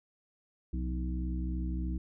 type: harmonic tone with a mistuned harmonic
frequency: 63.3 Hz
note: B1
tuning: 43 cents sharp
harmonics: 1 / 2 / 3 / 4 / 5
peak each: -32 / -47 / -39 / -45 / -42 dBFS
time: 0.73-1.98 s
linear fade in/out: 5 ms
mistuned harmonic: 3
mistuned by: -90 cents
effects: none